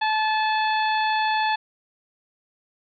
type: harmonic tone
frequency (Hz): 867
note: A5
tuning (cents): -26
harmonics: 1 / 2 / 3 / 4 / 5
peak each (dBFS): -21 / -27 / -31 / -33 / -35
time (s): 0.01-1.56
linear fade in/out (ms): 10
effects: none